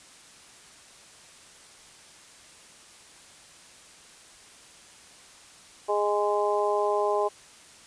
harmonic tone, 206.7 Hz, G#3, 8 cents flat, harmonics 2 / 3 / 4 / 5, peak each -26 / -28 / -29 / -30 dBFS, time 5.88-7.29 s, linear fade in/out 20 ms, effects white hiss -51 dBFS RMS until 7.86 s + resampled to 22050 Hz

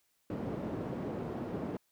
white band-pass noise, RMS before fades -38 dBFS, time 0.3-1.77 s, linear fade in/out 2 ms, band 110 to 360 Hz, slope 12 dB/octave, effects white hiss -75 dBFS RMS until 1.91 s

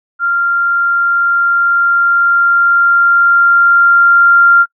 sine tone with level ramp, 1389 Hz, F6, 10 cents flat, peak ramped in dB -10 to -3 dBFS, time 0.19-4.66 s, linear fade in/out 50 ms, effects noise-tail reverb RT60 0.1 s tail -26 dB re dry

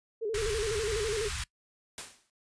sine tone with vibrato, 431.6 Hz, A4, 33 cents flat, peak -29 dBFS, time 0.21-1.29 s, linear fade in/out 20 ms, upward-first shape square, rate 12 Hz, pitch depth 81 cents each way
pink band-stop noise, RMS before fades -35 dBFS, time 0.34-1.44 s, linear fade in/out 5 ms, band 120 to 1200 Hz, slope 24 dB/octave
white noise with exponential decay, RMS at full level -36 dBFS, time 1.98-2.3 s, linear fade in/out 1 ms, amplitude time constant 68 ms
effects noise-tail reverb RT60 0.1 s tail -21 dB re dry + resampled to 22050 Hz

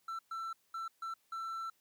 triangle tone bursts at uneven times, 1338 Hz, E6, 25 cents sharp, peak -36 dBFS, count 5, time 0.08-0.19 / 0.31-0.53 / 0.74-0.88 / 1.02-1.14 / 1.32-1.7 s, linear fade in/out 5 ms, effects white hiss -74 dBFS RMS until 1.8 s + high-pass 80 Hz 12 dB/octave

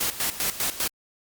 white noise with tremolo, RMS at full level -25 dBFS, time 0-0.88 s, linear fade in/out 10 ms, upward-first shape square, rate 5 Hz, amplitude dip 75%, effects Opus 48 kbps

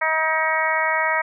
harmonic tone, 317.1 Hz, D#4, 33 cents sharp, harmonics 2 / 3 / 4 / 5 / 6 / 7, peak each -26 / -24 / -26 / -28 / -23 / -26 dBFS, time 0.01-1.22 s, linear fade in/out 10 ms, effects none

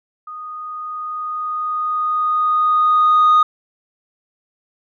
sine tone with level ramp, 1238 Hz, D#6, 9 cents flat, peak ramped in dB -29 to -6 dBFS, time 0.27-3.43 s, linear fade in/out 5 ms, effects tanh soft clip ceiling -7 dBFS

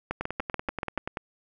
two click trains, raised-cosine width 0.5 ms, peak -14 / -16 dBFS, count 7 / 11, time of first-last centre 0.11-0.976 / 0.21-1.172 s, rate 6.93 / 10.4 Hz, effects none

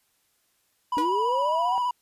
triangle tone with vibrato, 980 Hz, B5, 14 cents flat, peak -21 dBFS, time 0.92-1.91 s, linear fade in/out 5 ms, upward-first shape square, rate 15 Hz, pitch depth 24 cents each way
sine linear sweep, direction up, 289.3 to 781 Hz, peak -26 dBFS, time 0.97-1.78 s, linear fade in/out 0 ms
sawtooth tone with exponential decay, 484.4 Hz, B4, 34 cents flat, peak -24 dBFS, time 0.98-1.14 s, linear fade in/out 0 ms, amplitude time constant 33 ms
effects white hiss -69 dBFS RMS until 2.01 s + resampled to 32000 Hz

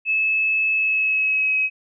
sine tone with pitch glide, 2600 to 2548 Hz, E7 to D#7, -24 to +41 cents, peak -17 dBFS, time 0.05-1.7 s, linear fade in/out 50 ms, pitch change -35 cents, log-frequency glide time 0.74-1.56 s, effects none

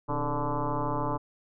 sine tone with frequency modulation, 445.6 Hz, A4, 22 cents sharp, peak -26 dBFS, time 0.08-1.18 s, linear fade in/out 20 ms, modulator 143 Hz, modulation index 4.8, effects none

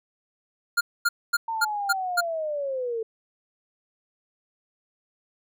square tone bursts, 1409 Hz, F6, 15 cents sharp, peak -19 dBFS, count 6, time 0.77-2.21 s, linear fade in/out 10 ms, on 40 ms, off 240 ms
sine linear sweep, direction down, 914 to 440 Hz, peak -26 dBFS, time 1.48-3.03 s, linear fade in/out 5 ms
effects none

